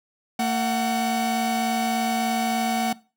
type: tone pair together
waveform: 45% pulse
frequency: 227.1 / 744.7 Hz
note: A#3 / F#5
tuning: -45 / +11 cents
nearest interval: octave + major sixth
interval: 2056 cents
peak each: -24 dBFS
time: 0.39-2.93 s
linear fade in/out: 5 ms
effects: noise-tail reverb RT60 0.3 s tail -19 dB re dry